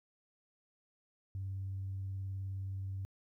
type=tone with vibrato; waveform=sine; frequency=96.4 Hz; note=G2; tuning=28 cents flat; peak=-36 dBFS; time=1.35-3.05 s; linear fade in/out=0 ms; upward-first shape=square; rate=19 Hz; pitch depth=13 cents each way; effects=tanh soft clip ceiling -33 dBFS + 13-bit